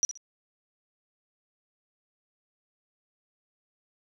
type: tone with echo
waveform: sine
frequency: 5830 Hz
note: F#8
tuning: 26 cents flat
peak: -20 dBFS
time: 0.03-0.05 s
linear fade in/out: 0 ms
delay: 62 ms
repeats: 2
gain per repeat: -12 dB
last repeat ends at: 0.174 s
effects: none